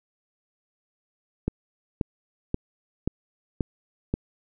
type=click train; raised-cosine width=3 ms; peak=-11 dBFS; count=6; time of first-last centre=1.48-4.14 s; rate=1.88 Hz; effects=none